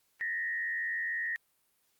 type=tone with frequency modulation; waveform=sine; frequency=1864.7 Hz; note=A#6; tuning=in tune; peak=-31 dBFS; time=0.21-1.36 s; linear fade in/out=0 ms; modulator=86.8 Hz; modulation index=0.88; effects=white hiss -73 dBFS RMS until 1.99 s + Opus 48 kbps